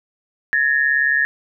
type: tone pair together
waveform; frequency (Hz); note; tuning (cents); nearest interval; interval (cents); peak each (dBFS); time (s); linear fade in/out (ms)
sine; 1691 / 1829.7; G#6 / A#6; +31 / -33; minor second; 136; -17; 0.53-1.25; 0
effects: none